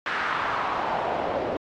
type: noise with band-pass filter sweep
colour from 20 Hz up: pink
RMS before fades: -27 dBFS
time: 0.06-1.57 s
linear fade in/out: 2 ms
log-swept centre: 1600 to 510 Hz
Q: 2.4
effects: low-pass 4000 Hz 12 dB/octave + AAC 48 kbps